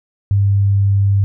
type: tone with pitch glide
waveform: sine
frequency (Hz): 99.9 to 99.32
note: G2 to G2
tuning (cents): +33 to +23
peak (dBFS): -10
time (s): 0.31-1.24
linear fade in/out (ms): 0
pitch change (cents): -10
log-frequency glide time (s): 0.41-0.79
effects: none